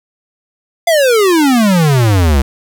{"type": "exponential sweep", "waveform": "square", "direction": "down", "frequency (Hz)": [698.5, 64.6], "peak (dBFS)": -8, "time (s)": [0.87, 2.42], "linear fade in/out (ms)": 5, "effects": ["8-bit"]}